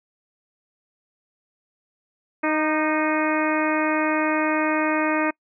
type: harmonic tone with a mistuned harmonic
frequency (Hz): 310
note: D#4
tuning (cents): -6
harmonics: 1 / 2 / 3 / 4 / 5 / 6 / 7 / 8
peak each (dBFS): -23 / -26 / -28 / -29 / -30 / -31 / -31 / -32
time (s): 2.43-5.31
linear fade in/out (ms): 10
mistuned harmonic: 4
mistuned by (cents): -26
effects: noise-tail reverb RT60 0.1 s tail -26 dB re dry